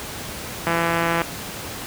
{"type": "click train", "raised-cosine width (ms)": 0.5, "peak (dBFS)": -6, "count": 93, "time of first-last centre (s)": [0.67, 1.218], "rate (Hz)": 168, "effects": ["pink hiss -32 dBFS RMS until 1.86 s", "high-pass 60 Hz 12 dB/octave"]}